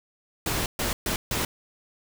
pink noise bursts at uneven times, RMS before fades -27 dBFS, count 4, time 0.46-0.66 / 0.79-0.93 / 1.06-1.16 / 1.31-1.45 s, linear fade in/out 2 ms, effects none

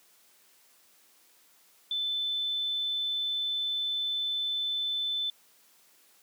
sine tone, 3520 Hz, A7, in tune, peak -28 dBFS, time 1.91-5.3 s, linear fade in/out 2 ms, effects white hiss -62 dBFS RMS until 6.22 s + high-pass 200 Hz 12 dB/octave

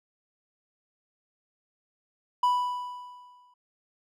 triangle tone with exponential decay, 987.8 Hz, B5, in tune, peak -17 dBFS, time 2.43-3.54 s, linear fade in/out 5 ms, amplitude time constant 240 ms, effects none

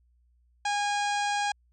harmonic tone, 819 Hz, G#5, 24 cents flat, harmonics 1 / 2 / 3 / 4 / 5 / 6 / 7 / 8 / 9 / 10, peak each -27 / -33 / -37 / -39 / -41 / -43 / -44 / -45 / -46 / -47 dBFS, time 0.65-1.52 s, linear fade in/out 5 ms, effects added 60 Hz sine -62 dBFS peak until 1.72 s

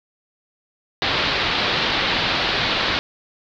white low-pass noise, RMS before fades -21 dBFS, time 1.02-2.99 s, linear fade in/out 0 ms, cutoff 4400 Hz, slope 48 dB/octave, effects none

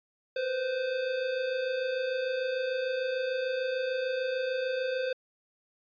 square tone pair together, 491.3 / 518 Hz, B4 / C5, -9 / -17 cents, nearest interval minor second, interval 92 cents, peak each -38 / -30 dBFS, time 0.36-5.13 s, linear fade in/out 5 ms, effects resampled to 11025 Hz

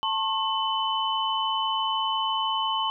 sine tone cluster, 888 / 1082 / 3018 Hz, A5 / C#6 / F#7, +16 / -42 / +34 cents, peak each -28 dBFS, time 0.03-2.9 s, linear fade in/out 0 ms, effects none

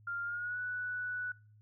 sine tone with pitch glide, 1397 to 1480.1 Hz, F6 to F#6, 0 to 0 cents, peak -35 dBFS, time 0.07-1.32 s, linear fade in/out 5 ms, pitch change +100 cents, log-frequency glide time 0.23-0.59 s, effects noise-tail reverb RT60 0.4 s tail -24 dB re dry + added 106 Hz sine -58 dBFS peak until 1.61 s

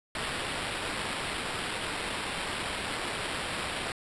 white noise with sample-and-hold, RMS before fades -34 dBFS, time 0.15-3.92 s, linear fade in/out 2 ms, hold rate 6300 Hz, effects resampled to 24000 Hz

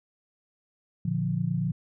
sine chord, Bb major, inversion none, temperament equal, 116.54 / 146.83 / 174.61 Hz, Bb2 / D3 / F3, 0 / 0 / 0 cents, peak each -31 / -29 / -28 dBFS, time 1.05-1.72 s, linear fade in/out 5 ms, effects none

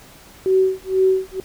sine tone with tremolo, 378.2 Hz, F#4, 38 cents sharp, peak -11 dBFS, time 0.46-1.4 s, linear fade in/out 0 ms, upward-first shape sine, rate 2.1 Hz, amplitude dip 100%, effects pink hiss -45 dBFS RMS until 1.44 s

